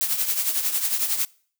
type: noise with tremolo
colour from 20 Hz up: blue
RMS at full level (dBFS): -21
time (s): 0.01-1.25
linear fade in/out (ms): 0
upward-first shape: triangle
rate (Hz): 11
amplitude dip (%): 70
effects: noise-tail reverb RT60 0.5 s tail -24 dB re dry